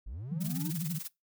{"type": "linear sweep", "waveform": "triangle", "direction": "up", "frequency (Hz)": [38.89, 323.3], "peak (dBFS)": -36, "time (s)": [0.06, 0.71], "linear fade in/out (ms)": 10}
{"type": "tone with vibrato", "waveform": "sine", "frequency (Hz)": 164.81, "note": "E3", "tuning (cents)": 0, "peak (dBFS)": -32, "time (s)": [0.31, 0.99], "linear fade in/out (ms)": 10, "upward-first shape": "triangle", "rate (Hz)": 12, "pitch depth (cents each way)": 220}
{"type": "noise with tremolo", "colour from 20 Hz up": "blue", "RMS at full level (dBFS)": -38, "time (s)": [0.4, 1.09], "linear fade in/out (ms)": 20, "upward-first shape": "sine", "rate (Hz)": 20, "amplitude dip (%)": 80}
{"effects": ["noise-tail reverb RT60 0.2 s tail -23 dB re dry"]}